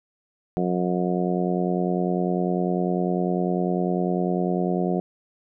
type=harmonic tone; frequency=90 Hz; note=F#2; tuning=47 cents flat; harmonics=2 / 3 / 4 / 5 / 6 / 7 / 8; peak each=-24 / -31 / -27 / -31 / -35 / -32 / -31 dBFS; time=0.57-5 s; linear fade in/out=0 ms; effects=none